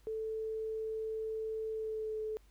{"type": "tone with pitch glide", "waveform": "sine", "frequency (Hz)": [440, 433.7], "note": ["A4", "A4"], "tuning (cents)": [0, -25], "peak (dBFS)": -35, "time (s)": [0.07, 2.37], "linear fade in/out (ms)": 0, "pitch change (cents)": -25, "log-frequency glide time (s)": [1.7, 2.18], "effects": ["added 50 Hz sine -60 dBFS peak until 2.5 s", "pink hiss -70 dBFS RMS until 2.5 s"]}